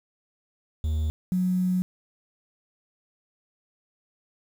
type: tone pair in turn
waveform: triangle / sine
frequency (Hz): 77.78 / 182.87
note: D#2 / F#3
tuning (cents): 0 / -20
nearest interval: octave + minor third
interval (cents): 1480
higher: second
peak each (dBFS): -21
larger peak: neither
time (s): 0.84-1.1 / 1.32-1.82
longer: second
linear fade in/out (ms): 0
effects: 8-bit